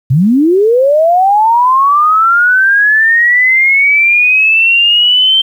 sine linear sweep, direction up, 117.8 to 3136 Hz, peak -5 dBFS, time 0.1-5.42 s, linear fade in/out 10 ms, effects 7-bit

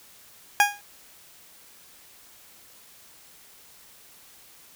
20% pulse tone with exponential decay, 819 Hz, G#5, 24 cents flat, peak -7 dBFS, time 0.6-0.81 s, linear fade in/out 1 ms, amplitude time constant 44 ms, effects white hiss -52 dBFS RMS until 4.75 s

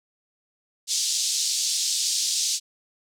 white band-pass noise, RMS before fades -25 dBFS, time 0.87-2.6 s, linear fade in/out 50 ms, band 3900 to 7300 Hz, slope 24 dB/octave, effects none

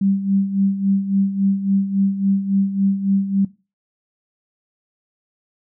sine tone with tremolo, 196 Hz, G3, in tune, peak -13 dBFS, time 0.01-3.45 s, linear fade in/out 5 ms, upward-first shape sine, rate 3.6 Hz, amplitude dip 70%, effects noise-tail reverb RT60 0.3 s tail -20 dB re dry

